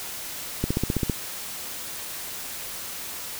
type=click train; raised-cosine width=3 ms; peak=-10 dBFS; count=8; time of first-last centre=0.64-1.098 s; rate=15.3 Hz; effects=white hiss -35 dBFS RMS until 3.39 s